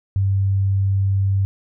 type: tone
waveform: sine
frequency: 97.6 Hz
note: G2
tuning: 7 cents flat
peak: -15 dBFS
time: 0.16-1.45 s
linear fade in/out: 0 ms
effects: none